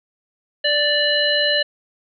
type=harmonic tone with a mistuned harmonic; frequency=587.3 Hz; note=D5; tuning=in tune; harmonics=1 / 3 / 5 / 7; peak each=-21 / -21 / -21 / -21 dBFS; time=0.64-1.63 s; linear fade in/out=10 ms; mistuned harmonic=7; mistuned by=-19 cents; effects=none